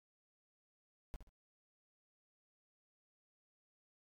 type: noise with echo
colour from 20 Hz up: brown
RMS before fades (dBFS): -42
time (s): 1.14-1.16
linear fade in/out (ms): 0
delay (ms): 66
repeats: 2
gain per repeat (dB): -10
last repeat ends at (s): 1.292
effects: MP3 96 kbps